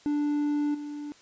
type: tone with level steps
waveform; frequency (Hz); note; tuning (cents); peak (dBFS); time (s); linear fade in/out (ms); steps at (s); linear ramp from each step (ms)
triangle; 293.7; D4; 0; -22 / -32; 0.06-1.12; 0; 0.74; 10
effects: white hiss -56 dBFS RMS until 1.21 s + resampled to 16000 Hz